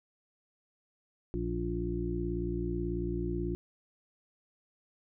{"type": "harmonic tone", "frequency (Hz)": 58.27, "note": "A#1", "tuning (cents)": 0, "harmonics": [1, 2, 3, 5, 6], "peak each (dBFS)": [-36, -40, -38, -39, -35], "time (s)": [1.34, 3.55], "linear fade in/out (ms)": 0, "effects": []}